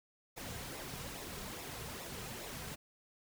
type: noise with flanger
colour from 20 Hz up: pink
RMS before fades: -45 dBFS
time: 0.36-2.76 s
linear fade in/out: 20 ms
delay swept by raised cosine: 0.64 to 3.54 ms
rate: 2.4 Hz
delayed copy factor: -0.55
effects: none